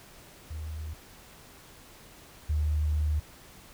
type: tone pair in turn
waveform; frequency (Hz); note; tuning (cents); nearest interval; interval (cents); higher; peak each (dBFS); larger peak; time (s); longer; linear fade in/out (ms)
sine; 77.78 / 75.74; D#2 / D#2; 0 / -46; unison; 46; first; -34 / -24; second; 0.5-0.94 / 2.49-3.2; second; 10
effects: pink hiss -52 dBFS RMS until 3.73 s